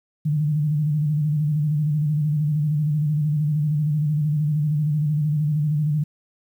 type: tone with vibrato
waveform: sine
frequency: 150.3 Hz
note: D3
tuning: 40 cents sharp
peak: -18 dBFS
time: 0.25-6.04 s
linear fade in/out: 10 ms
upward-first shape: square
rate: 13 Hz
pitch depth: 53 cents each way
effects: 9-bit